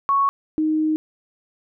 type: tone pair in turn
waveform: sine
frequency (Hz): 1108.7 / 311.1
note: C#6 / D#4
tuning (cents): 0 / 0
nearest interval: octave + minor seventh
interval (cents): 2200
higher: first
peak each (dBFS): -15 / -17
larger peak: first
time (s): 0.09-0.29 / 0.58-0.96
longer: second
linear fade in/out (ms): 0
effects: none